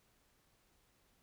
silence, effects pink hiss -73 dBFS RMS until 1.22 s

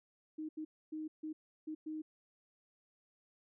sine tone bursts at uneven times, 311.1 Hz, D#4, in tune, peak -39 dBFS, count 6, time 0.38-0.49 / 0.57-0.65 / 0.92-1.08 / 1.23-1.33 / 1.67-1.75 / 1.86-2.02 s, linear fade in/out 10 ms, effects none

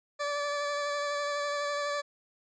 20% pulse tone with vibrato, 579 Hz, D5, 25 cents flat, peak -25 dBFS, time 0.19-2.02 s, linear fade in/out 20 ms, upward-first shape sine, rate 12 Hz, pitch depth 16 cents each way, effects resampled to 16000 Hz

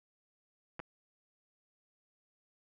clicks, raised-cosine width 0.5 ms, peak -27 dBFS, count 2, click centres 0.794 / 0.8 s, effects none

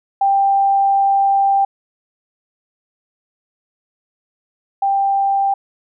sine tone pair in turn, 789 / 789 Hz, G5 / G5, +11 / +11 cents, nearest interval unison, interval 0 cents, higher neither, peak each -11 / -13 dBFS, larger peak first, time 0.21-1.65 / 4.82-5.54 s, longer first, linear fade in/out 5 ms, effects none

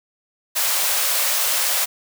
white high-pass noise, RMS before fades -20 dBFS, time 0.55-1.86 s, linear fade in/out 20 ms, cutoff 480 Hz, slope 96 dB/octave, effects none

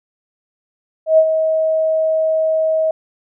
sine tone with ADSR envelope, 636 Hz, D#5, 38 cents sharp, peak -5 dBFS, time 1.06-2.91 s, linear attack 120 ms, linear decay 63 ms, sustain -8 dB, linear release 3 ms, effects none

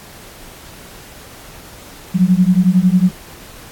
sine beating tone pair, 177.7 / 188.7 Hz, F3 / F#3, +30 / +34 cents, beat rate 11 Hz, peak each -12 dBFS, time 2.14-3.11 s, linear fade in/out 20 ms, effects pink hiss -38 dBFS RMS until 3.71 s + AAC 64 kbps

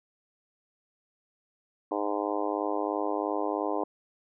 harmonic tone, 103 Hz, G#2, 14 cents flat, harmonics 3 / 4 / 5 / 6 / 7 / 8 / 9 / 10, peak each -33 / -34 / -35 / -36 / -36 / -37 / -38 / -38 dBFS, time 1.91-3.84 s, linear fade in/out 5 ms, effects none

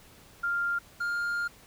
sine / triangle tone pair in turn, 1396.9 / 1405.8 Hz, F6 / F6, 0 / +11 cents, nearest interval unison, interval 11 cents, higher second, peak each -26 dBFS, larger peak neither, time 0.43-0.79 / 1-1.48 s, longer second, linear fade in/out 10 ms, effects pink hiss -55 dBFS RMS until 1.66 s

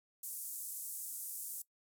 white band-pass noise, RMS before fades -44 dBFS, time 0.23-1.62 s, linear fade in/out 5 ms, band 7900 to 14000 Hz, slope 24 dB/octave, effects noise-tail reverb RT60 0.1 s tail -19 dB re dry

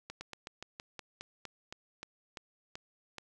slowing click train, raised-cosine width 0.2 ms, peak -25 dBFS, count 14, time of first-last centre 0.1-3.183 s, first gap 110 ms, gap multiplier 1.12, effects none

